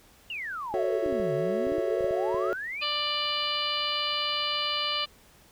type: exponential two-way sweep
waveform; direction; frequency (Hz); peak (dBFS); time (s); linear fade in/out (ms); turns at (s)
sine; down then up; 2922 to 138.59 to 2572; -32; 0.3-2.83; 2; 1.34
type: chord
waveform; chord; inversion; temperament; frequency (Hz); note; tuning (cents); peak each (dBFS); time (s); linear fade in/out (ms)
triangle; F# minor seventh; none; equal; 370 / 440 / 554.4 / 659.3; F#4 / A4 / C#5 / E5; 0 / 0 / 0 / 0; -28 / -30 / -29 / -31; 0.74-2.53; 0
type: clicks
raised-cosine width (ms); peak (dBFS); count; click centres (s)
5; -31; 10; 1.062 / 1.127 / 1.2 / 1.669 / 1.72 / 1.783 / 2.008 / 2.044 / 2.109 / 2.345
type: harmonic tone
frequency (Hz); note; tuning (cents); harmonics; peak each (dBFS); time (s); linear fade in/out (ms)
591; D5; +11; 1 / 2 / 3 / 4 / 5 / 6 / 7 / 8; -39 / -33 / -42 / -36 / -30 / -37 / -35 / -37; 2.81-5.06; 20
effects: pink hiss -57 dBFS RMS until 5.51 s